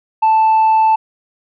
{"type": "tone with tanh clipping", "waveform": "sine", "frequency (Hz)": 880, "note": "A5", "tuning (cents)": 0, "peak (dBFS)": -9, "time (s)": [0.22, 0.96], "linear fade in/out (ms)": 10, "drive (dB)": 1, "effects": []}